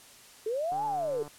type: linear two-way sweep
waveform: sine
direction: up then down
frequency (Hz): 415.3 to 883 to 415.3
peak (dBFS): -28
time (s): 0.46-1.23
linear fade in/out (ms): 5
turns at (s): 0.85
type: click train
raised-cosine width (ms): 1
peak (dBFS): -32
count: 83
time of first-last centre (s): 0.72-1.278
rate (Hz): 147
effects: white hiss -53 dBFS RMS until 1.38 s + low-pass 11000 Hz 12 dB/octave